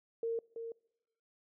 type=tone with echo; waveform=sine; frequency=458.9 Hz; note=A#4; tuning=27 cents flat; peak=-32 dBFS; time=0.23-0.39 s; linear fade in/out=2 ms; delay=330 ms; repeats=1; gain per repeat=-7 dB; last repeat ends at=0.72 s; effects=noise-tail reverb RT60 1.0 s tail -25 dB re dry